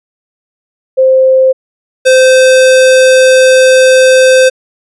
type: tone pair in turn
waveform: sine / square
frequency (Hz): 523.3 / 517.9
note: C5 / C5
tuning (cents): 0 / -18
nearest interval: unison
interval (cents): 18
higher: first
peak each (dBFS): -3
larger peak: neither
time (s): 0.97-1.53 / 2.05-4.5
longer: second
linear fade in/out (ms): 20
effects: resampled to 24000 Hz

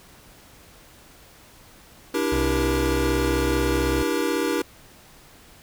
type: chord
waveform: square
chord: E half-diminished seventh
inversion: third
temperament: equal with one note detuned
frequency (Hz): 293.7 / 329.6 / 392 / 476.8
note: D4 / E4 / G4 / Bb4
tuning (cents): 0 / 0 / 0 / +39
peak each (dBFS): -28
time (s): 2.14-4.62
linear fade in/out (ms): 5
type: tone with vibrato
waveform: 35% pulse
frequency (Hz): 65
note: C2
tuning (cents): -11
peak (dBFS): -23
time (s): 2.32-4.03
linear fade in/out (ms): 5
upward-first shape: triangle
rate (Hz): 19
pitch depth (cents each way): 13
effects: pink hiss -50 dBFS RMS until 5.62 s

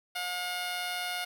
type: tone with amplitude modulation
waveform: 10% pulse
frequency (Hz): 717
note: F5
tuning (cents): +45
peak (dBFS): -22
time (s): 0.15-1.25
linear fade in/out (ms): 10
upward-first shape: sine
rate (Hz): 178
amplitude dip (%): 40
effects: none

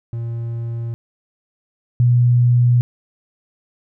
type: tone pair in turn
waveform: triangle / sine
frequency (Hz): 116.54 / 121.85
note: A#2 / B2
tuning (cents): 0 / -23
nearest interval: minor second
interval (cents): 77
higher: second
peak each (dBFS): -20 / -10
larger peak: second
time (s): 0.13-0.94 / 2-2.81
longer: neither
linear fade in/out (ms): 0
effects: none

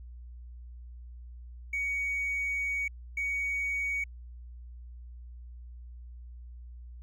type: tone bursts at uneven times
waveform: triangle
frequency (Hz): 2245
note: C#7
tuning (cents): +21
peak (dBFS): -26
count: 2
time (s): 1.73-2.88 / 3.17-4.04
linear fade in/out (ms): 5
effects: tanh soft clip ceiling -25 dBFS + added 60 Hz sine -43 dBFS peak until 7.02 s

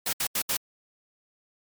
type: noise bursts at uneven times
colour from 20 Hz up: white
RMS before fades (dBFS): -27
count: 4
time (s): 0.06-0.13 / 0.2-0.27 / 0.35-0.42 / 0.49-0.57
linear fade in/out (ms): 5
effects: MP3 96 kbps

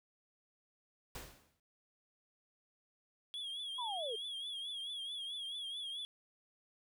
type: noise with exponential decay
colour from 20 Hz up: pink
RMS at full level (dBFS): -44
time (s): 1.15-1.6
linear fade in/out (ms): 2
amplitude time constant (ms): 97
type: tone with vibrato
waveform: triangle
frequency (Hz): 3324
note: G#7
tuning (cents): +1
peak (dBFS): -39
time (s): 3.34-6.05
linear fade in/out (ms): 0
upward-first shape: triangle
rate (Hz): 4.6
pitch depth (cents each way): 93
type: linear sweep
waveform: sine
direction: down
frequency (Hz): 1025 to 415.3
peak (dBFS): -39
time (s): 3.78-4.16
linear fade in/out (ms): 10
effects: none

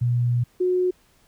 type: tone pair in turn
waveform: sine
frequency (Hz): 121.1 / 364.3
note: B2 / F#4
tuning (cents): -34 / -27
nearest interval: octave + perfect fifth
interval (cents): 1907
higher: second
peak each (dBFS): -18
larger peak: neither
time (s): 0.01-0.44 / 0.6-0.91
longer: first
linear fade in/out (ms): 10
effects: pink hiss -60 dBFS RMS until 1.27 s

